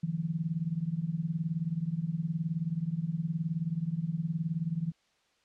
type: tone with tremolo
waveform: sine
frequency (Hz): 163.9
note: E3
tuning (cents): -10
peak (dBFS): -25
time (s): 0.03-4.92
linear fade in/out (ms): 5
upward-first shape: triangle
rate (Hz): 19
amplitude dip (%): 95
effects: white hiss -70 dBFS RMS until 5.44 s + low-pass 5000 Hz 12 dB/octave